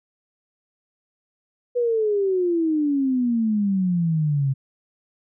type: exponential sweep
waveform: sine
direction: down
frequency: 493.9 to 132.8 Hz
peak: -18 dBFS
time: 1.75-4.54 s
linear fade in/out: 20 ms
effects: none